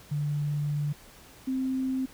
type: tone pair in turn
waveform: sine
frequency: 146.83 / 261.6 Hz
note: D3 / C4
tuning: 0 / 0 cents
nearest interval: minor seventh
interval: 1000 cents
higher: second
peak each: -26 dBFS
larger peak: neither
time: 0.11-0.93 / 1.47-2.06 s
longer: first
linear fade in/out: 10 ms
effects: pink hiss -52 dBFS RMS until 2.13 s